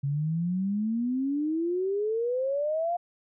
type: exponential sweep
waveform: sine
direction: up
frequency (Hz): 137 to 711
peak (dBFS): -25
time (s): 0.03-2.97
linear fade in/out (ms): 10
effects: none